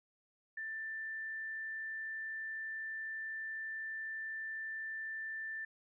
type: tone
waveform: sine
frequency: 1774 Hz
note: A6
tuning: 14 cents sharp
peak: -39 dBFS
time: 0.57-5.65 s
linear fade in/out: 5 ms
effects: none